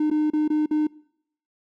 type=tone with dropouts; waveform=triangle; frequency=304.5 Hz; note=D#4; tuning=37 cents flat; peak=-16 dBFS; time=0-0.87 s; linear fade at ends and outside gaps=5 ms; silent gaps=0.101-0.112 / 0.302-0.334 / 0.479-0.501 / 0.66-0.71 s; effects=noise-tail reverb RT60 0.7 s tail -23 dB re dry + tanh soft clip ceiling -12 dBFS